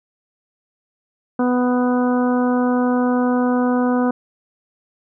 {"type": "harmonic tone", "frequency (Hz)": 248.2, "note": "B3", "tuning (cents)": 9, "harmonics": [1, 2, 3, 4, 5, 6], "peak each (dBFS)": [-16, -22, -26, -28, -30, -32], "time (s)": [1.39, 4.11], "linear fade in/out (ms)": 5, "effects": []}